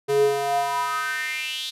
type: tone with high-pass filter sweep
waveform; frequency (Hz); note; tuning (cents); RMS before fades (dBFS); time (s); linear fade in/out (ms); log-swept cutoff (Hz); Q
square; 140; C#3; +18; -24; 0.08-1.71; 20; 340 to 3800; 5.7
effects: resampled to 32000 Hz